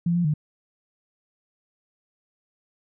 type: tone with pitch steps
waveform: sine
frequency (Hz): 171.2 / 174.2 / 151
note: F3 / F3 / D3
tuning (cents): -34 / -4 / +48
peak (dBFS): -19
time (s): 0.06-0.339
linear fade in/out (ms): 5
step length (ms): 93
effects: none